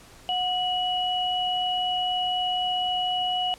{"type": "tone pair together", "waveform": "sine", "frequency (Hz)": [731, 2924], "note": ["F#5", "F#7"], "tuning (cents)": [-21, -21], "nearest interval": "2 octaves", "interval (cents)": 2400, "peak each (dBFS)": -26, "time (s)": [0.29, 3.54], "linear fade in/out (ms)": 0, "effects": ["pink hiss -50 dBFS RMS until 3.58 s", "low-pass 11000 Hz 12 dB/octave"]}